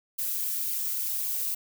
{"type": "noise with flanger", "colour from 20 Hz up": "violet", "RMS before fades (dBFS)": -30, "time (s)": [0.18, 1.55], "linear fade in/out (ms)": 10, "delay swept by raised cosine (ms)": [0.51, 4.51], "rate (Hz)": 3.7, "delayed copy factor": -0.65, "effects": []}